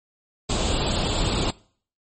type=noise with comb filter; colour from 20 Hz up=pink; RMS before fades=-23 dBFS; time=0.49-1.51 s; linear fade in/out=10 ms; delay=0.26 ms; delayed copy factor=+0.6; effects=noise-tail reverb RT60 0.5 s tail -22 dB re dry + MP3 32 kbps